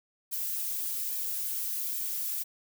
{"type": "noise with flanger", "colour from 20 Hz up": "violet", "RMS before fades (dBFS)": -33, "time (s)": [0.31, 2.44], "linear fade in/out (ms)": 20, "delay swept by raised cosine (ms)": [1.4, 5], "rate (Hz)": 1.2, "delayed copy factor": -0.8, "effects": []}